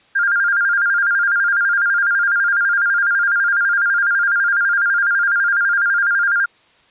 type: tone with vibrato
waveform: sine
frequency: 1500 Hz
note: F#6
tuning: 23 cents sharp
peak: -13 dBFS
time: 0.15-6.46 s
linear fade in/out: 10 ms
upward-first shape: square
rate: 12 Hz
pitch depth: 110 cents each way
effects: white hiss -53 dBFS RMS until 6.9 s + resampled to 8000 Hz